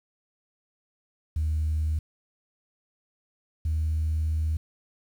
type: tone pair in turn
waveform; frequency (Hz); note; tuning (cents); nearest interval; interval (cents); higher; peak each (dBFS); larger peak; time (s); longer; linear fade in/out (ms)
sine; 77.78 / 78.64; D#2 / D#2; 0 / +19; unison; 19; second; -22; neither; 1.36-1.99 / 3.65-4.57; second; 5
effects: tanh soft clip ceiling -20 dBFS + 9-bit